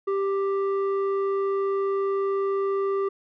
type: tone with low-pass filter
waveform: square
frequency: 392.8 Hz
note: G4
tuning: 4 cents sharp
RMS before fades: -25 dBFS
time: 0.07-3.09 s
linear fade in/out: 10 ms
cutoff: 1000 Hz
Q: 1.6
effects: none